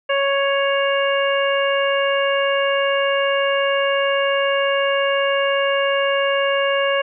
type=harmonic tone with a mistuned harmonic; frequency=554.4 Hz; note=C#5; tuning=in tune; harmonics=1 / 2 / 3 / 4 / 5; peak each=-18 / -24 / -24 / -28 / -25 dBFS; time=0.09-7.02 s; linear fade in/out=10 ms; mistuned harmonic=5; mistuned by=+19 cents; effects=none